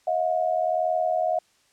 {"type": "tone pair together", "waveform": "sine", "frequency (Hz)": [636.5, 718], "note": ["D#5", "F5"], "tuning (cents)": [39, 48], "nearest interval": "major second", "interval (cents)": 209, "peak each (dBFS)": -24, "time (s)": [0.07, 1.39], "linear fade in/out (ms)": 5, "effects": ["white hiss -63 dBFS RMS until 1.72 s", "low-pass 8000 Hz 12 dB/octave"]}